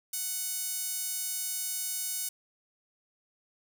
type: tone with high-pass filter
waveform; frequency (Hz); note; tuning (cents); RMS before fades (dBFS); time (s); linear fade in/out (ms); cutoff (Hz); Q
sawtooth; 740; F#5; 0; -34; 0.13-2.29; 5; 7800; 0.87
effects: none